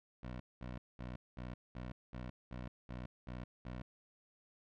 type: tone bursts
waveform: 15% pulse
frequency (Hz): 61.74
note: B1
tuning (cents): 0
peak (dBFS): -37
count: 10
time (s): 0.23-3.82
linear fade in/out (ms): 5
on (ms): 170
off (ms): 210
effects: low-pass 3000 Hz 12 dB/octave